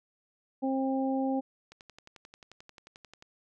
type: harmonic tone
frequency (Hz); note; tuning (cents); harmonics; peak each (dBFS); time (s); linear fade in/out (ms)
266.4; C4; +31; 1 / 2 / 3; -28 / -34 / -35; 0.62-1.41; 20
type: click train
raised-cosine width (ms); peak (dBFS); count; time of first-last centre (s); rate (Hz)
0.2; -32; 18; 1.72-3.224; 11.3
effects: none